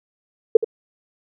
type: tone with echo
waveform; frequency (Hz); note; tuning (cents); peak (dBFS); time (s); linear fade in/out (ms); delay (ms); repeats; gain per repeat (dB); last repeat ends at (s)
sine; 448.7; A4; +34; -4; 0.55-0.57; 5; 75; 1; -13; 0.645
effects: none